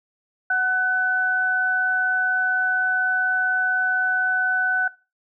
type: tone pair together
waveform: sine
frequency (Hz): 740 / 1500.7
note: F#5 / F#6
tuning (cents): 0 / +24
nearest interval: octave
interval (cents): 1224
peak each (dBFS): -27 / -18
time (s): 0.5-4.88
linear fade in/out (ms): 5
effects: noise-tail reverb RT60 0.3 s tail -21 dB re dry